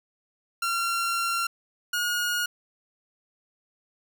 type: tone pair in turn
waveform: sawtooth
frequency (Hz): 1372 / 1438.3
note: F6 / F#6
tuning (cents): -31 / -49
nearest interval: minor second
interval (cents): 82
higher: second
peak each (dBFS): -21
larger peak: neither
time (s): 0.62-1.47 / 1.93-2.46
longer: first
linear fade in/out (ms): 5
effects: none